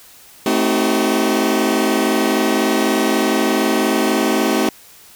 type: chord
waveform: sawtooth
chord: A diminished seventh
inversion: none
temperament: just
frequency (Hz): 220 / 264 / 316.8 / 380.2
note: A3 / C4 / Eb4 / Gb4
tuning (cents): 0 / +16 / +31 / +47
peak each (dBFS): -16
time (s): 0.46-4.69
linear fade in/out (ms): 2
effects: white hiss -44 dBFS RMS until 5.15 s